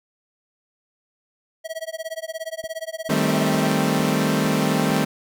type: tone with tremolo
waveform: square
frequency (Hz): 646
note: E5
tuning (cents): -35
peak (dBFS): -26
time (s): 1.64-3.7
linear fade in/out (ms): 20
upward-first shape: sine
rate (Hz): 17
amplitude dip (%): 100
type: click train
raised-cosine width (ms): 2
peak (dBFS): -28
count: 6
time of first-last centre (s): 2.64-4.902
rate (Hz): 2.21
type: chord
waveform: sawtooth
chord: A half-diminished seventh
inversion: second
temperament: equal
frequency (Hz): 155.56 / 196 / 220 / 261.6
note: Eb3 / G3 / A3 / C4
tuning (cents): 0 / 0 / 0 / 0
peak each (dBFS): -20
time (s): 3.09-5.05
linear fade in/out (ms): 10
effects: none